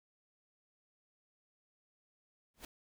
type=noise with exponential growth; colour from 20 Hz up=pink; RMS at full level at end=-43 dBFS; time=2.54-2.65 s; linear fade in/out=2 ms; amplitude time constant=22 ms; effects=none